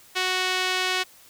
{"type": "tone with band-pass filter", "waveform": "sawtooth", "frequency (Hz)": 370, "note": "F#4", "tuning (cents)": 0, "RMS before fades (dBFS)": -25, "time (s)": [0.15, 1.04], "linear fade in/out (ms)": 20, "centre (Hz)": 3100, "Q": 1, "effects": ["white hiss -52 dBFS RMS until 1.29 s"]}